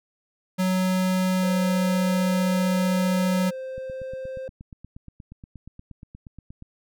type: tone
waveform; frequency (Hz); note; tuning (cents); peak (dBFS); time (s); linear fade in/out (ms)
square; 185.5; F#3; +5; -21; 0.58-3.51; 20
type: tone with pitch glide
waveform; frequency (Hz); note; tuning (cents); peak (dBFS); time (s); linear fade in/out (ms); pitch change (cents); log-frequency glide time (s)
triangle; 521 to 524.6; C5 to C5; -7 to +4; -29; 1.43-4.48; 2; +11; 2.83-4.27
type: click train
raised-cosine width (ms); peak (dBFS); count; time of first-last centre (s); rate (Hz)
5; -29; 25; 3.78-6.624; 8.44
effects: none